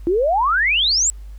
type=exponential sweep; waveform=sine; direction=up; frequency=327.1 to 7902 Hz; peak=-14 dBFS; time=0.07-1.1 s; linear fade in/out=0 ms; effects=added 50 Hz sine -32 dBFS peak until 1.38 s + pink hiss -57 dBFS RMS until 1.38 s